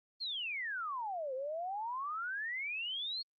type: exponential two-way sweep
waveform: sine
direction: down then up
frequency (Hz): 4390 to 506 to 4390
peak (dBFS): -36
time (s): 0.2-3.23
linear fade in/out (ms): 20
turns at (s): 1.34
effects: Opus 24 kbps